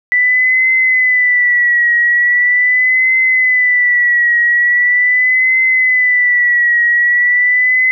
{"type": "tone with vibrato", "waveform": "sine", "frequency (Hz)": 1975.5, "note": "B6", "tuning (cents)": 0, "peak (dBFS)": -8, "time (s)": [0.12, 7.91], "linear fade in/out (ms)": 0, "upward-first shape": "triangle", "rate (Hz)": 0.41, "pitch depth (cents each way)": 70, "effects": []}